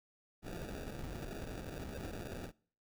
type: noise with sample-and-hold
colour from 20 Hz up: pink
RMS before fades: -44 dBFS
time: 0.42-2.52 s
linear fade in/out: 50 ms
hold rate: 1050 Hz
effects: noise-tail reverb RT60 0.5 s tail -24 dB re dry